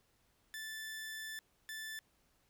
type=tone bursts at uneven times; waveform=sawtooth; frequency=1757 Hz; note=A6; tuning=3 cents flat; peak=-39 dBFS; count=2; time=0.54-1.39 / 1.69-1.99 s; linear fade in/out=0 ms; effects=pink hiss -74 dBFS RMS until 2.49 s